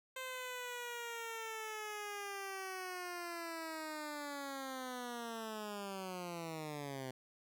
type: linear sweep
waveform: 10% pulse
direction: down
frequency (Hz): 521 to 127.8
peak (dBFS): -34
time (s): 0.16-7.11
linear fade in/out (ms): 5
effects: none